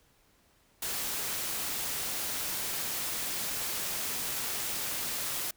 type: noise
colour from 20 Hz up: white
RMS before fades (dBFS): -34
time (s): 0.82-5.51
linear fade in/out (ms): 5
effects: pink hiss -66 dBFS RMS until 5.56 s